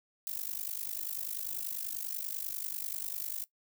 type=noise with amplitude modulation; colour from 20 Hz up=violet; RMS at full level=-34 dBFS; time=0.27-3.44 s; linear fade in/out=0 ms; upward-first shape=sine; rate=50.2 Hz; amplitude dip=90%; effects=noise-tail reverb RT60 0.1 s tail -18 dB re dry